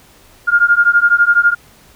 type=beating tone pair; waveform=sine; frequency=1407 / 1419 Hz; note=F6 / F6; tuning=+12 / +27 cents; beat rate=12 Hz; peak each=-11 dBFS; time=0.47-1.55 s; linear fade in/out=20 ms; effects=pink hiss -46 dBFS RMS until 1.95 s